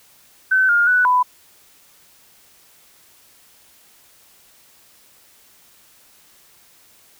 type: tone with pitch steps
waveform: sine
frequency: 1526 / 1415 / 1484 / 997 Hz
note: G6 / F6 / F#6 / B5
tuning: -47 / +22 / +5 / +16 cents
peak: -12 dBFS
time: 0.51-1.23 s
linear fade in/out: 10 ms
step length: 180 ms
effects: white hiss -52 dBFS RMS until 7.19 s